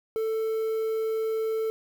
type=tone with quantisation; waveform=triangle; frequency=442.8 Hz; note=A4; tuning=11 cents sharp; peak=-23 dBFS; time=0.16-1.7 s; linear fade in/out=0 ms; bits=8; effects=none